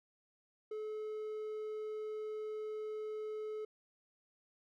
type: tone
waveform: triangle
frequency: 429.9 Hz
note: A4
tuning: 40 cents flat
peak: -37 dBFS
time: 0.71-3.65 s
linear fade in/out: 5 ms
effects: none